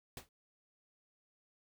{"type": "noise with exponential decay", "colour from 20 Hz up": "pink", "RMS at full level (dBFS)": -42, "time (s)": [0.17, 0.29], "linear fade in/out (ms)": 2, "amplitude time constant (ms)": 25, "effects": []}